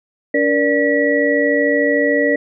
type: tone cluster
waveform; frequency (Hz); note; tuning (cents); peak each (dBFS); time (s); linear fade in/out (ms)
sine; 286.4 / 472.5 / 586 / 1936; D4 / A#4 / D5 / B6; -43 / +23 / -4 / -35; -18; 0.34-2.36; 5
effects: none